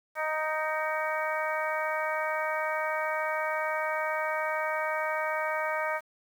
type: harmonic tone with a mistuned harmonic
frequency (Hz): 311.1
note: D#4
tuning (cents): 0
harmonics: 2 / 3 / 4 / 5 / 6 / 7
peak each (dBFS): -32 / -34 / -35 / -36 / -37 / -37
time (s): 0.15-6.01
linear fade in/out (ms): 50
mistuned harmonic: 7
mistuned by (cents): +62
effects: 9-bit